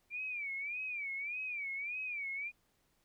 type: tone with vibrato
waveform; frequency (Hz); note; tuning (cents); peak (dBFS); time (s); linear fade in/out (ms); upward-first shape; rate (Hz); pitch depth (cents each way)
sine; 2349; D7; 0; -37; 0.1-2.52; 50; sine; 1.7; 140
effects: pink hiss -75 dBFS RMS until 3.04 s